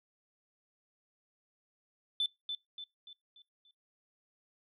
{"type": "tone with echo", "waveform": "sine", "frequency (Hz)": 3520, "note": "A7", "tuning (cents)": 0, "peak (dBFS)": -27, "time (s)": [2.2, 2.26], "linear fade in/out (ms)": 2, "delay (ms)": 290, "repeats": 5, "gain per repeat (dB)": -7, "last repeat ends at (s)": 3.71, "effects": ["noise-tail reverb RT60 0.2 s tail -24 dB re dry", "tanh soft clip ceiling -24 dBFS"]}